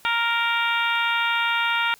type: harmonic tone with a mistuned harmonic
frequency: 466.2 Hz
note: A#4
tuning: in tune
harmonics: 2 / 3 / 4 / 5 / 6 / 7 / 8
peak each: -26 / -24 / -30 / -27 / -29 / -33 / -33 dBFS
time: 0.05-1.94 s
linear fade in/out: 0 ms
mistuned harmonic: 8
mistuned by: -36 cents
effects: white hiss -53 dBFS RMS until 1.99 s